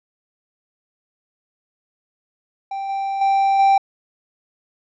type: tone with level steps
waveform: triangle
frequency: 784 Hz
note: G5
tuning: in tune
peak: -22 / -19 / -12 / -9 dBFS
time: 2.71-3.78 s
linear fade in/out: 5 ms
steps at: 2.89 / 3.21 / 3.59 s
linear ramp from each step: 5 ms
effects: resampled to 16000 Hz